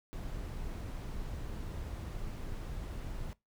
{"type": "noise", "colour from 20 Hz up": "brown", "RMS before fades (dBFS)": -40, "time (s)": [0.13, 3.33], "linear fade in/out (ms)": 0, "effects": ["noise-tail reverb RT60 0.2 s tail -22 dB re dry"]}